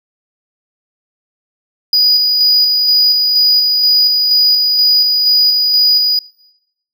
triangle tone with tremolo, 4924 Hz, D#8, 19 cents flat, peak -6 dBFS, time 1.93-6.19 s, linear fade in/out 2 ms, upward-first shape square, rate 2.1 Hz, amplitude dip 30%, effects noise-tail reverb RT60 0.8 s tail -21 dB re dry

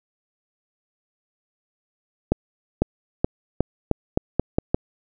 accelerating click train, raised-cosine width 2 ms, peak -4 dBFS, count 9, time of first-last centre 2.32-4.745 s, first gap 500 ms, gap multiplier 0.85, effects none

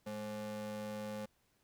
square ring-modulated tone, 160.3 Hz, E3, 48 cents flat, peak -38 dBFS, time 0.06-1.26 s, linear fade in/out 10 ms, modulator 371 Hz, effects pink hiss -75 dBFS RMS until 1.63 s

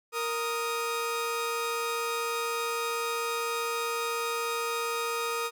sawtooth tone pair together, 466.2 / 1244.6 Hz, A#4 / D#6, 0 / 0 cents, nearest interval octave + perfect fourth, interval 1700 cents, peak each -28 dBFS, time 0.12-5.51 s, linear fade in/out 50 ms, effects none

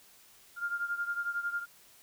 sine beating tone pair, 1400 / 1411 Hz, F6 / F6, +4 / +17 cents, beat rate 11 Hz, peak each -33 / -37 dBFS, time 0.56-1.66 s, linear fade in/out 50 ms, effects white hiss -59 dBFS RMS until 2.02 s

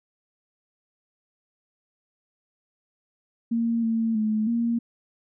sine tone with pitch steps, 231.2 / 226.2 / 215.8 / 233.5 Hz, A#3 / A3 / A3 / A#3, -14 / +48 / -33 / +3 cents, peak -21 dBFS, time 3.51-4.79 s, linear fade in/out 10 ms, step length 320 ms, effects none

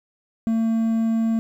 triangle tone, 225.6 Hz, A3, 44 cents sharp, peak -16 dBFS, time 0.47-1.39 s, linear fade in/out 0 ms, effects 9-bit

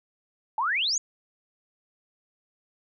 sine exponential sweep, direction up, 833 to 7040 Hz, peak -23 dBFS, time 0.58-0.98 s, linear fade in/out 2 ms, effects none

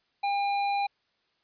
sine tone with hard clipping, 804 Hz, G5, 44 cents sharp, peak -27 dBFS, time 0.23-0.87 s, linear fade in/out 10 ms, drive 13 dB, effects white hiss -72 dBFS RMS until 1.43 s + resampled to 11025 Hz

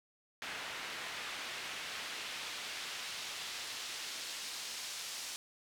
pink noise with band-pass filter sweep, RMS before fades -43 dBFS, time 0.42-5.36 s, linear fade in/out 0 ms, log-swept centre 2100 to 5400 Hz, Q 0.89, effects none

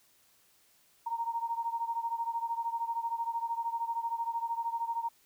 sine beating tone pair, 923 / 936 Hz, A#5 / A#5, -17 / +7 cents, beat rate 13 Hz, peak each -33 / -36 dBFS, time 1.06-5.09 s, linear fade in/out 10 ms, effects white hiss -66 dBFS RMS until 5.25 s

